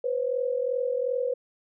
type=tone pair together; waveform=sine; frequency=493.9 / 536.6 Hz; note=B4 / C5; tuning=0 / +44 cents; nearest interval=minor second; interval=144 cents; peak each=-26 / -29 dBFS; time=0.04-1.34 s; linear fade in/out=5 ms; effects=none